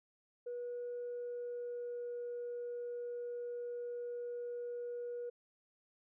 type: tone with pitch glide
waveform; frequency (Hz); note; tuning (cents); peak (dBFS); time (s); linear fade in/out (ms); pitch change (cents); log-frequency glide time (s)
sine; 484.9 to 481.8; B4 to B4; -32 to -43; -38; 0.46-5.3; 10; -11; 0.97-2.15
effects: tanh soft clip ceiling -36 dBFS